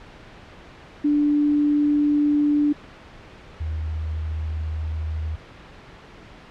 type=tone pair in turn; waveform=sine; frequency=293.7 / 78.49 Hz; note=D4 / D#2; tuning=0 / +16 cents; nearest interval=octave + major seventh; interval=2284 cents; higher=first; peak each=-16 / -24 dBFS; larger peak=first; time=1.04-2.73 / 3.6-5.36 s; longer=second; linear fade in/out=10 ms; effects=pink hiss -44 dBFS RMS until 6.5 s + low-pass 3000 Hz 12 dB/octave